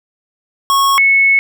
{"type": "tone pair in turn", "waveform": ["square", "sine"], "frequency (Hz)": [1100, 2200], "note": ["C#6", "C#7"], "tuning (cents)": [-14, -14], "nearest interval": "octave", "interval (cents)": 1200, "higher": "second", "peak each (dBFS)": [-10, -7], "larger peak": "second", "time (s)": [[0.7, 0.98], [0.98, 1.39]], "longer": "second", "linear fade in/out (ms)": 0, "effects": []}